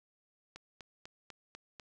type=click train; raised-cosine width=0.2 ms; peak=-30 dBFS; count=6; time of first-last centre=0.56-1.798 s; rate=4.04 Hz; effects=none